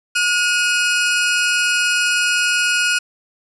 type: tone pair together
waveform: sawtooth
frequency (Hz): 1439 / 2523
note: F#6 / D#7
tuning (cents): -49 / +23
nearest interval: minor seventh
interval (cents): 972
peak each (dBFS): -13 / -16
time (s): 0.15-2.99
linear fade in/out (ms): 10
effects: resampled to 24000 Hz + 7-bit